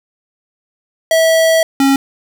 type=tone pair in turn; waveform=square; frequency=650 / 273.3 Hz; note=E5 / C#4; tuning=-24 / -24 cents; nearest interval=octave + minor third; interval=1500 cents; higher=first; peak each=-9 dBFS; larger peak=neither; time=1.11-1.63 / 1.8-1.96 s; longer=first; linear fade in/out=2 ms; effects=none